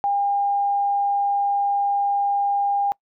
sine tone, 805 Hz, G5, 46 cents sharp, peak -18 dBFS, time 0.04-2.92 s, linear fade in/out 0 ms, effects noise-tail reverb RT60 0.1 s tail -25 dB re dry

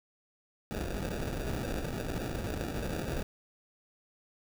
pink noise with sample-and-hold, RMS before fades -35 dBFS, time 0.71-3.23 s, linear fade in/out 0 ms, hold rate 1050 Hz, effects none

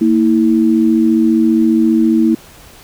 sine tone pair together, 229 / 323.8 Hz, A#3 / E4, -31 / -31 cents, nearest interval tritone, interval 600 cents, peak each -11 dBFS, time 0.01-2.35 s, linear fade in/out 5 ms, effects pink hiss -40 dBFS RMS until 2.83 s

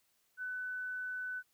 sine tone, 1500 Hz, F#6, 23 cents sharp, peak -37 dBFS, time 0.37-1.43 s, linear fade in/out 50 ms, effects white hiss -75 dBFS RMS until 1.53 s

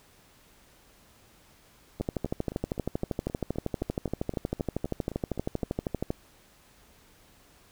two click trains, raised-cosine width 2 ms, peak -15 / -24 dBFS, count 53 / 15, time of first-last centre 2.01-6.104 / 2-5.636 s, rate 12.7 / 3.85 Hz, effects pink hiss -59 dBFS RMS until 7.71 s

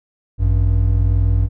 triangle tone pair together, 53.71 / 95.6 Hz, A1 / G2, -41 / -43 cents, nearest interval minor seventh, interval 998 cents, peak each -13 dBFS, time 0.38-1.49 s, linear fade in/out 50 ms, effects none

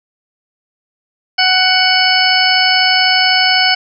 harmonic tone, 744 Hz, F#5, 9 cents sharp, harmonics 1 / 2 / 3 / 4 / 6 / 7, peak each -16 / -16 / -16 / -16 / -16 / -16 dBFS, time 1.38-3.75 s, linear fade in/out 10 ms, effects none

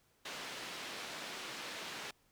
white band-pass noise, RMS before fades -45 dBFS, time 0.25-2.11 s, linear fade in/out 5 ms, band 180 to 3800 Hz, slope 12 dB/octave, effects pink hiss -72 dBFS RMS until 2.31 s

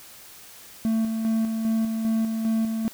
triangle tone with tremolo, 223 Hz, A3, 23 cents sharp, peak -18 dBFS, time 0.85-2.88 s, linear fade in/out 0 ms, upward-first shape square, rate 2.5 Hz, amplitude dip 40%, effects white hiss -46 dBFS RMS until 2.93 s

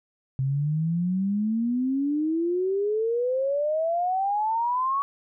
sine exponential sweep, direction up, 130.81 to 1127 Hz, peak -22 dBFS, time 0.39-5.02 s, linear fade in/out 0 ms, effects none

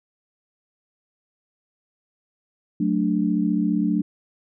sine chord, D major, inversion first, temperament equal, 185 / 220 / 293.7 Hz, F#3 / A3 / D4, 0 / 0 / 0 cents, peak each -23 dBFS, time 2.8-4.02 s, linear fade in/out 5 ms, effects none

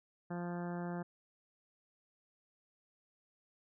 harmonic tone, 174.61 Hz, F3, in tune, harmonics 1 / 2 / 3 / 4 / 5 / 6 / 7 / 8 / 9 / 10, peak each -39 / -45 / -49 / -48 / -51 / -57 / -56 / -57 / -55 / -60 dBFS, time 0.3-1.03 s, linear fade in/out 10 ms, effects none

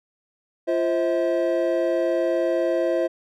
triangle tone cluster, 344.2 / 524 / 644 Hz, F4 / C5 / E5, -25 / +2 / -41 cents, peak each -22 dBFS, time 0.67-3.08 s, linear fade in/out 20 ms, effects none

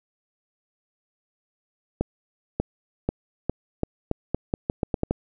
accelerating click train, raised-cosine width 2 ms, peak -9 dBFS, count 13, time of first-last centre 2.01-5.11 s, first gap 590 ms, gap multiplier 0.83, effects none

